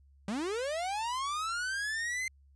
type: linear sweep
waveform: 45% pulse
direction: up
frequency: 187.1 to 2093 Hz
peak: -32 dBFS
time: 0.28-2.28 s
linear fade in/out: 2 ms
effects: added 69 Hz sine -58 dBFS peak until 2.55 s + resampled to 22050 Hz